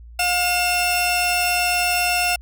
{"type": "tone pair together", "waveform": "sawtooth", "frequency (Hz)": [714, 2698], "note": ["F5", "E7"], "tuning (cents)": [38, 40], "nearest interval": "octave + major seventh", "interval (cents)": 2302, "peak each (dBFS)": -17, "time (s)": [0.19, 2.36], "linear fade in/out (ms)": 5, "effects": ["added 58 Hz sine -38 dBFS peak until 2.41 s"]}